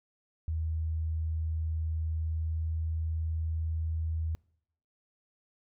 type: tone with pitch glide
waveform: sine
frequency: 79.9 to 80.41 Hz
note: D#2 to E2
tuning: +47 to -42 cents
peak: -29 dBFS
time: 0.48-4.35 s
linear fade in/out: 0 ms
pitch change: +11 cents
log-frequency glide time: 2.19-2.74 s
effects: noise-tail reverb RT60 0.7 s tail -26 dB re dry